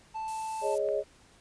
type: tone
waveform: triangle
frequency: 880 Hz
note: A5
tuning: in tune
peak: -31 dBFS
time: 0.14-0.76 s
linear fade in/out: 20 ms
type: noise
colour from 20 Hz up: violet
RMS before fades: -40 dBFS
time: 0.28-0.78 s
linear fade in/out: 0 ms
type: chord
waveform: sine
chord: Ab suspended fourth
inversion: none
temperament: equal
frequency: 415.3 / 554.4 / 622.3 Hz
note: Ab4 / Db5 / Eb5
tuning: 0 / 0 / 0 cents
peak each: -31 dBFS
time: 0.61-1.04 s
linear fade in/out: 50 ms
type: click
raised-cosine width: 0.5 ms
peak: -33 dBFS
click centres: 0.888 s
effects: pink hiss -59 dBFS RMS until 1.4 s + resampled to 22050 Hz